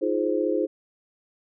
sine chord, F minor seventh, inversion third, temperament just, 314.3 / 349.2 / 419.1 / 523.8 Hz, Eb4 / F4 / Ab4 / C5, +18 / 0 / +16 / +2 cents, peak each -27 dBFS, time 0.01-0.67 s, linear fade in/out 20 ms, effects none

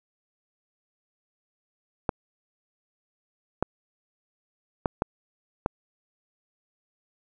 clicks, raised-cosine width 1 ms, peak -9 dBFS, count 5, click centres 2.092 / 3.626 / 4.858 / 5.021 / 5.661 s, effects none

